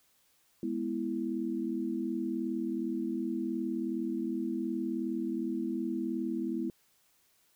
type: chord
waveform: sine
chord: E major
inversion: first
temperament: equal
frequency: 207.7 / 246.9 / 329.6 Hz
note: G#3 / B3 / E4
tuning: 0 / 0 / 0 cents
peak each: -37 / -35 / -34 dBFS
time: 0.63-6.7 s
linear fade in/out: 2 ms
effects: white hiss -69 dBFS RMS until 7.55 s